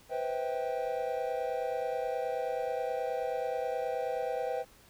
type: chord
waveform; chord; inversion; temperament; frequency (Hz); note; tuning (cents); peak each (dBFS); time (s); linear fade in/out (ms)
triangle; C major seventh; third; equal with one note detuned; 493.9 / 523.3 / 646.4 / 784; B4 / C5 / E5 / G5; 0 / 0 / -34 / 0; -33 / -35 / -36 / -35; 0.09-4.65; 50
effects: pink hiss -59 dBFS RMS until 4.89 s